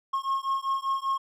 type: beating tone pair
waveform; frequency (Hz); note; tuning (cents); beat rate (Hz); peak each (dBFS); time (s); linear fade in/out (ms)
triangle; 1079 / 1084.1; C#6 / C#6; -47 / -39; 5.1; -27; 0.13-1.18; 10
effects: none